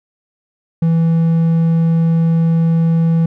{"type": "tone", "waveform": "triangle", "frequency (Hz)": 164.81, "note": "E3", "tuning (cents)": 0, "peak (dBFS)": -8, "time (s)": [0.82, 3.26], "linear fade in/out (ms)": 5, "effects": []}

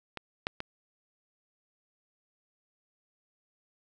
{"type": "clicks", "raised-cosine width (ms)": 0.3, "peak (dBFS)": [-21, -13, -19], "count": 3, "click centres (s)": [0.173, 0.469, 0.604], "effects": []}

